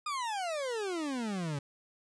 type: exponential sweep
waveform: 40% pulse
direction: down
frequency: 1244.5 to 136.8 Hz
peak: -32 dBFS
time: 0.06-1.59 s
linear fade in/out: 5 ms
effects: resampled to 22050 Hz